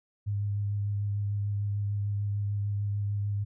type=tone with vibrato; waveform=sine; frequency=102 Hz; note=G#2; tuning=31 cents flat; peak=-27 dBFS; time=0.26-3.45 s; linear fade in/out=20 ms; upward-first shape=sine; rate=6.7 Hz; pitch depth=15 cents each way; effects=none